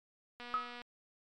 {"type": "click train", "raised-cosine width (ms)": 0.3, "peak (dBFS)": -32, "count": 102, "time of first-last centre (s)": [0.4, 0.817], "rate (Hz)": 242}
{"type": "tone with exponential decay", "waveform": "sine", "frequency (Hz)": 1274, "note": "D#6", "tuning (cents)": 41, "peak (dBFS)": -27, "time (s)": [0.54, 0.77], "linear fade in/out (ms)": 0, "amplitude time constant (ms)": 50}
{"effects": ["MP3 96 kbps"]}